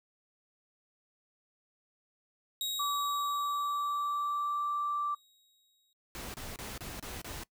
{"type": "tone with exponential decay", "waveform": "sawtooth", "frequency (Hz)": 3797, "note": "A#7", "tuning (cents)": 31, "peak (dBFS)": -29, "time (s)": [2.61, 5.93], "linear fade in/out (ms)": 1, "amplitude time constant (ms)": 720}
{"type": "tone with pitch glide", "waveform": "sine", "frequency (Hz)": [1152, 1171.5], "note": ["D6", "D6"], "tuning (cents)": [-34, -5], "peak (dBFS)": -30, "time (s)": [2.79, 5.15], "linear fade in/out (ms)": 10, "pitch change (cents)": 29, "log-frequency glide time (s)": [2.92, 4.69]}
{"type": "noise bursts", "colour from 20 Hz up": "pink", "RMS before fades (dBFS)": -42, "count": 6, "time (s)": [6.15, 7.435], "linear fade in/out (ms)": 0, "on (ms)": 190, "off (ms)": 29}
{"effects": ["noise-tail reverb RT60 0.1 s tail -22 dB re dry"]}